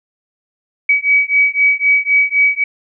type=beating tone pair; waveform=sine; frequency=2271 / 2274.9 Hz; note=C#7 / C#7; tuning=+41 / +44 cents; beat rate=3.9 Hz; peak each=-13 dBFS; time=0.89-2.64 s; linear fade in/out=5 ms; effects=none